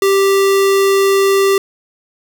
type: tone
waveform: square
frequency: 392 Hz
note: G4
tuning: in tune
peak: -10 dBFS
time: 0.02-1.58 s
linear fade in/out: 2 ms
effects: none